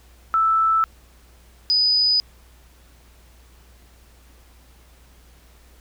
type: tone pair in turn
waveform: sine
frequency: 1318.5 / 4978 Hz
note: E6 / D#8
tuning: 0 / 0 cents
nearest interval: octave + major seventh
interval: 2300 cents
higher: second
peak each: -15 dBFS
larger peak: neither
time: 0.34-0.84 / 1.7-2.2 s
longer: neither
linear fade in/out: 0 ms
effects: added 60 Hz sine -49 dBFS peak until 5.8 s + pink hiss -55 dBFS RMS until 5.8 s